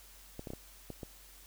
clicks, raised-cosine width 2 ms, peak -28 dBFS, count 6, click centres 0.394 / 0.472 / 0.504 / 0.535 / 0.903 / 1.032 s, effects added 46 Hz sine -58 dBFS peak until 1.46 s + white hiss -57 dBFS RMS until 1.46 s

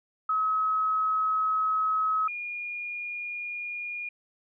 sine tone pair in turn, 1280 / 2430 Hz, D#6 / D#7, +49 / -42 cents, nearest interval major seventh, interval 1109 cents, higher second, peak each -23 / -32 dBFS, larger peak first, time 0.29-2.28 / 2.28-4.09 s, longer first, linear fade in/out 5 ms, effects none

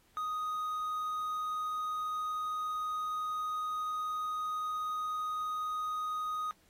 triangle tone with quantisation, 1246 Hz, D#6, 2 cents sharp, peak -31 dBFS, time 0.17-6.51 s, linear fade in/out 0 ms, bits 10, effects pink hiss -68 dBFS RMS until 6.69 s + AAC 48 kbps

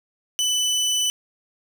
25% pulse tone, 2993 Hz, F#7, 19 cents sharp, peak -16 dBFS, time 0.39-1.1 s, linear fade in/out 0 ms, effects none

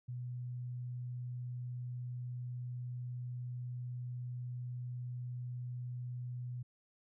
sine tone, 123.47 Hz, B2, in tune, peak -39 dBFS, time 0.08-6.63 s, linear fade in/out 10 ms, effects none

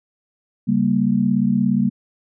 sine chord, G diminished, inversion second, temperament equal, 138.59 / 196 / 233.1 Hz, Db3 / G3 / Bb3, 0 / 0 / 0 cents, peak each -24 / -18 / -18 dBFS, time 0.67-1.9 s, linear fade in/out 20 ms, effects none

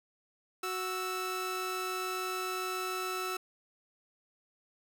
sawtooth tone pair together, 370 / 1318.5 Hz, F#4 / E6, 0 / 0 cents, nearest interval octave + minor seventh, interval 2200 cents, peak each -33 / -32 dBFS, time 0.63-3.37 s, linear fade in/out 5 ms, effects none

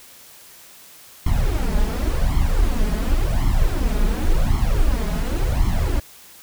brown noise with flanger, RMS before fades -18 dBFS, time 1.26-6 s, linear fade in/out 5 ms, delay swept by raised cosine 0.93 to 4.83 ms, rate 0.91 Hz, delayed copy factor +1, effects white hiss -45 dBFS RMS until 6.42 s

